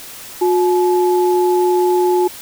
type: tone pair together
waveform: sine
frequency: 360 / 857 Hz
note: F#4 / A5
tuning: -47 / -46 cents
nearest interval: octave + minor third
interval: 1501 cents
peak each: -12 / -18 dBFS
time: 0.41-2.28 s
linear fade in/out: 10 ms
effects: white hiss -34 dBFS RMS until 2.41 s